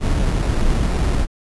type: noise with sample-and-hold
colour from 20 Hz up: brown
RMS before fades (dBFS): -17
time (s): 0-1.27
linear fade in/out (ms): 50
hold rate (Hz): 3150
effects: resampled to 24000 Hz